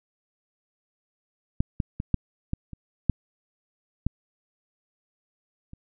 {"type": "clicks", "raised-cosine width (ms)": 5, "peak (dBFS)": [-9, -12, -17, -8, -14, -26, -7, -11, -30], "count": 9, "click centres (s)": [1.605, 1.802, 2.001, 2.143, 2.534, 2.733, 3.097, 4.066, 5.734], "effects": []}